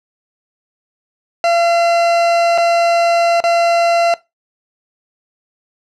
40% pulse tone with dropouts, 682 Hz, F5, 41 cents flat, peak -10 dBFS, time 1.44-4.14 s, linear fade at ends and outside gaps 1 ms, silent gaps 2.578-2.582 / 3.403-3.439 s, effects noise-tail reverb RT60 0.2 s tail -19 dB re dry + low-pass 5000 Hz 12 dB/octave

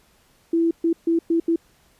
sine tone bursts at uneven times, 332.6 Hz, E4, 16 cents sharp, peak -16 dBFS, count 5, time 0.53-0.71 / 0.84-0.93 / 1.07-1.19 / 1.3-1.4 / 1.48-1.56 s, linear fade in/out 5 ms, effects pink hiss -59 dBFS RMS until 1.99 s + resampled to 32000 Hz

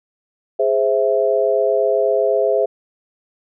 sine chord, Ab augmented, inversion none, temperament equal, 415.3 / 523.3 / 659.3 Hz, Ab4 / C5 / E5, 0 / 0 / 0 cents, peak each -18 dBFS, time 0.59-2.66 s, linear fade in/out 10 ms, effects none

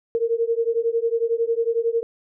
sine beating tone pair, 456.2 / 467.2 Hz, A#4 / A#4, -37 / +4 cents, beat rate 11 Hz, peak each -22 dBFS, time 0.15-2.03 s, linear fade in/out 0 ms, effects none

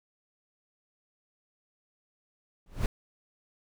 brown noise with exponential growth, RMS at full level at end -22 dBFS, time 2.66-2.86 s, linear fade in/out 2 ms, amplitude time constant 43 ms, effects none

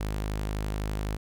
sawtooth tone, 51.91 Hz, G#1, in tune, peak -25 dBFS, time 0-1.17 s, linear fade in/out 10 ms, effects none

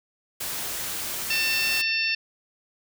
white noise, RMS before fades -31 dBFS, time 0.4-1.82 s, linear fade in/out 10 ms
harmonic tone, 895 Hz, A5, 29 cents sharp, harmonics 2 / 3 / 4 / 5 / 6, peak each -32 / -24 / -36 / -31 / -31 dBFS, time 1.3-2.15 s, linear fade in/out 5 ms
effects none

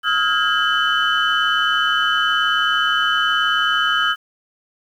sine tone cluster, 1277 / 1416 / 1634 / 3018 Hz, D#6 / F6 / G#6 / F#7, +45 / +23 / -29 / +34 cents, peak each -20 dBFS, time 0.03-4.16 s, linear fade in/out 50 ms, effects tanh soft clip ceiling -7 dBFS + 8-bit

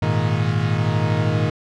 40% pulse chord, Ab suspended second, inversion none, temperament equal, 103.83 / 116.54 / 155.56 Hz, Ab2 / Bb2 / Eb3, 0 / 0 / 0 cents, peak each -21 dBFS, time 0.02-1.5 s, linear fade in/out 5 ms, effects low-pass 4000 Hz 12 dB/octave

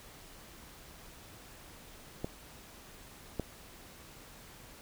clicks, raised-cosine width 2 ms, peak -21 / -19 dBFS, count 2, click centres 2.245 / 3.397 s, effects pink hiss -53 dBFS RMS until 4.81 s

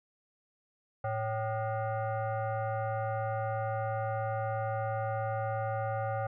sine tone with frequency modulation, 110 Hz, A2, in tune, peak -30 dBFS, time 1.04-6.27 s, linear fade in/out 5 ms, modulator 663 Hz, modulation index 1.4, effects none

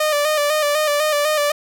sawtooth tone with vibrato, 598 Hz, D5, 31 cents sharp, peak -12 dBFS, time 0-1.52 s, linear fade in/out 5 ms, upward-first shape square, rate 4 Hz, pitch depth 44 cents each way, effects none

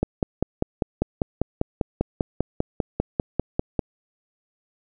click train, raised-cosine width 2 ms, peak -7 dBFS, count 20, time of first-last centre 0.03-3.792 s, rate 5.05 Hz, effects none

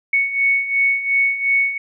sine beating tone pair, 2217 / 2219.8 Hz, C#7 / C#7, 0 / +2 cents, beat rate 2.8 Hz, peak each -21 / -16 dBFS, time 0.13-1.78 s, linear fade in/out 5 ms, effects none

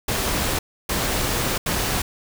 pink noise bursts at uneven times, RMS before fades -23 dBFS, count 3, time 0.08-0.59 / 0.89-1.58 / 1.66-2.02 s, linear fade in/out 5 ms, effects none

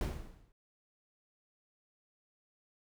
brown noise with exponential decay, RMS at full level -30 dBFS, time 0.01-0.52 s, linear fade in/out 1 ms, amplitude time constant 110 ms, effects none

